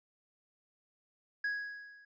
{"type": "tone with level ramp", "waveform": "triangle", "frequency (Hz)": 1661.2, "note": "G#6", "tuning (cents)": 0, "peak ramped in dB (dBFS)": [-28, -55], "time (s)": [1.44, 2.05], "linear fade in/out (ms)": 5, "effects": ["resampled to 16000 Hz"]}